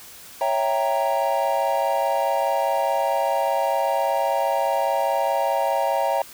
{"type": "chord", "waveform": "triangle", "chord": "C# diminished seventh", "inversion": "none", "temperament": "equal", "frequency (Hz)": [554.4, 659.3, 784, 932.3], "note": ["C#5", "E5", "G5", "Bb5"], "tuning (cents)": [0, 0, 0, 0], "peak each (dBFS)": -23, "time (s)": [0.41, 6.22], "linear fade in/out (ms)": 2, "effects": ["white hiss -43 dBFS RMS until 6.33 s"]}